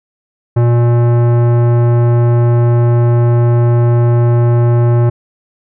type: tone with tanh clipping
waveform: sine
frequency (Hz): 119.2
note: A#2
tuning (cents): +39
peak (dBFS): -9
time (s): 0.56-5.1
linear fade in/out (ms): 10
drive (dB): 17
effects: none